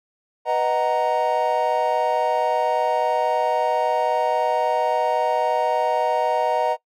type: chord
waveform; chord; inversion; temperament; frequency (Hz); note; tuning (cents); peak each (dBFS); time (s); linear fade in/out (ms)
triangle; B major seventh; none; equal with one note detuned; 493.9 / 622.3 / 746 / 932.3; B4 / D#5 / F#5 / A#5; 0 / 0 / +14 / 0; -24 / -21 / -22 / -21; 0.45-6.77; 50
effects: noise-tail reverb RT60 0.1 s tail -20 dB re dry